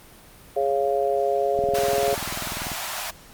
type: chord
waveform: sine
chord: Db major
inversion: second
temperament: just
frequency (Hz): 415.8 / 554.4 / 693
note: Ab4 / Db5 / F5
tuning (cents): +2 / 0 / -14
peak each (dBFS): -24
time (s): 0.56-2.15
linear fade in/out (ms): 10
type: click train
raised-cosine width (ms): 3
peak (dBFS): -21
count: 24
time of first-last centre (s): 1.59-2.717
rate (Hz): 20.4
type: high-pass noise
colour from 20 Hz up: pink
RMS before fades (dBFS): -31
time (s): 1.74-3.11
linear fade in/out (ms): 10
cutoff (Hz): 590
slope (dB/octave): 96
effects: pink hiss -48 dBFS RMS until 3.33 s + Opus 32 kbps